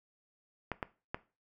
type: clicks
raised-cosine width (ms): 0.5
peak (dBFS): -19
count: 3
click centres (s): 0.717 / 0.828 / 1.145
effects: noise-tail reverb RT60 0.3 s tail -17 dB re dry